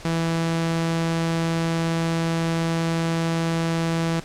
sawtooth tone, 165.2 Hz, E3, 4 cents sharp, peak -17 dBFS, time 0.05-4.2 s, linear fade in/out 2 ms, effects pink hiss -42 dBFS RMS until 4.24 s + low-pass 8000 Hz 12 dB/octave

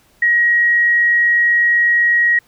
sine tone, 1896 Hz, A#6, 29 cents sharp, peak -10 dBFS, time 0.22-2.39 s, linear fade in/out 5 ms, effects pink hiss -54 dBFS RMS until 2.47 s

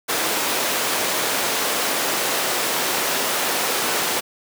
pink high-pass noise, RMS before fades -22 dBFS, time 0.08-4.21 s, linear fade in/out 20 ms, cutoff 400 Hz, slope 12 dB/octave, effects none

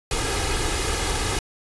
pink noise with comb filter, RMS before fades -24 dBFS, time 0.11-1.39 s, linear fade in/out 2 ms, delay 2.4 ms, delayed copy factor +0.6, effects resampled to 24000 Hz

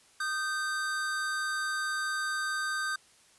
square tone pair together, 1230 / 1554.6 Hz, D#6 / G6, -20 / -15 cents, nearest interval major third, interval 405 cents, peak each -36 / -32 dBFS, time 0.2-2.96 s, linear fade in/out 5 ms, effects white hiss -61 dBFS RMS until 3.38 s + resampled to 24000 Hz

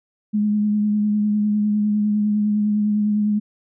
sine tone with vibrato, 209.4 Hz, G#3, 15 cents sharp, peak -16 dBFS, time 0.33-3.4 s, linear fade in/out 20 ms, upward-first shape triangle, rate 9.9 Hz, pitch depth 24 cents each way, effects none

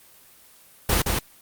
pink noise with echo, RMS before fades -20 dBFS, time 0.89-1.02 s, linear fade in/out 5 ms, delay 170 ms, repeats 1, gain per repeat -3 dB, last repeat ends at 1.19 s, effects white hiss -52 dBFS RMS until 1.41 s + Opus 24 kbps

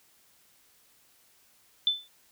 sine tone with exponential decay, 3520 Hz, A7, in tune, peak -18 dBFS, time 1.87-2.08 s, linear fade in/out 1 ms, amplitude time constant 44 ms, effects white hiss -63 dBFS RMS until 2.31 s

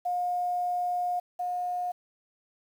sine tone pair in turn, 714 / 716.7 Hz, F5 / F5, +38 / +45 cents, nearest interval unison, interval 7 cents, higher second, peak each -26 / -28 dBFS, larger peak first, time 0.05-1.2 / 1.39-1.92 s, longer first, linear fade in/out 10 ms, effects 9-bit

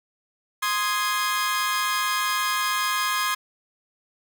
sawtooth chord, Ab major, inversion first, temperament equal, 1046.5 / 1244.5 / 1661.2 Hz, C6 / Eb6 / Ab6, 0 / 0 / 0 cents, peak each -22 / -24 / -24 dBFS, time 0.62-3.35 s, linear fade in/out 10 ms, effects none

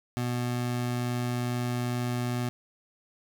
25% pulse tone, 122.3 Hz, B2, 16 cents flat, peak -24 dBFS, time 0.17-2.49 s, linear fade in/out 0 ms, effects none

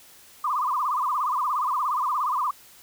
sine tone with vibrato, 1102 Hz, C#6, 11 cents flat, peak -22 dBFS, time 0.44-2.51 s, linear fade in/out 5 ms, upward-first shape sine, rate 17 Hz, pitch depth 200 cents each way, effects white hiss -51 dBFS RMS until 2.82 s

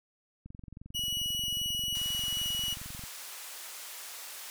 click train, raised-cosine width 5 ms, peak -33 dBFS, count 59, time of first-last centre 0.46-3.038 s, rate 22.5 Hz
40% pulse tone, 2924 Hz, F#7, 21 cents flat, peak -30 dBFS, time 0.94-2.75 s, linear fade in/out 20 ms
white band-pass noise, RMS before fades -44 dBFS, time 1.95-4.5 s, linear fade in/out 0 ms, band 650 to 15000 Hz, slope 12 dB/octave
effects none

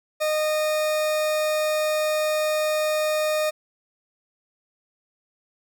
40% pulse tone, 615 Hz, D#5, 20 cents flat, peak -20 dBFS, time 0.2-3.51 s, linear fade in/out 20 ms, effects none

